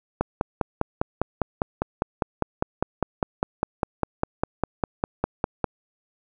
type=click train; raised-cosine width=1 ms; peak=-7 dBFS; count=28; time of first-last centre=0.21-5.643 s; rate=4.97 Hz; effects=none